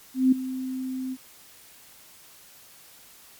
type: tone with ADSR envelope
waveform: sine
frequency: 259.4 Hz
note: C4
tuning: 15 cents flat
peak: -13 dBFS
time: 0.14-1.17 s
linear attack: 180 ms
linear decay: 9 ms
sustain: -15 dB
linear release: 46 ms
effects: white hiss -51 dBFS RMS until 3.39 s + MP3 96 kbps